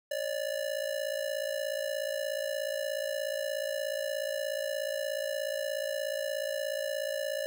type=ring-modulated tone; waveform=square; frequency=580 Hz; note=D5; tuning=22 cents flat; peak=-29 dBFS; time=0.11-7.46 s; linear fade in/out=0 ms; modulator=28.4 Hz; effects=none